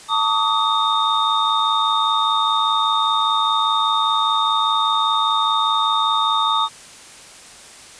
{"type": "tone cluster", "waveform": "sine", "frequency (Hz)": [893, 1149, 1254, 3669], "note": ["A5", "D6", "D#6", "A#7"], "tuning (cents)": [25, -38, 13, -28], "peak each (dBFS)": -21, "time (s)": [0.08, 6.69], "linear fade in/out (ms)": 50, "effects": ["white hiss -41 dBFS RMS until 7.99 s", "resampled to 22050 Hz"]}